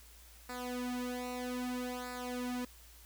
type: tone with flanger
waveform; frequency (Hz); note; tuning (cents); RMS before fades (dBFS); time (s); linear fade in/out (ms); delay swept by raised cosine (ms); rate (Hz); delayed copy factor
sawtooth; 248.5; B3; +11; -39; 0.49-2.65; 5; 0.32 to 3.42; 0.62; -0.9
effects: added 58 Hz sine -57 dBFS peak until 3.05 s + white hiss -59 dBFS RMS until 3.05 s